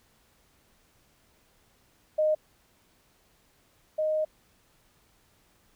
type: tone pair in turn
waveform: sine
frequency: 617 / 620.5 Hz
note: D#5 / D#5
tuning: -15 / -5 cents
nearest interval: unison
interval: 10 cents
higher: second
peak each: -21 / -24 dBFS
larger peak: first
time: 2.18-2.35 / 3.98-4.25 s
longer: second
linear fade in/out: 10 ms
effects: pink hiss -65 dBFS RMS until 5.75 s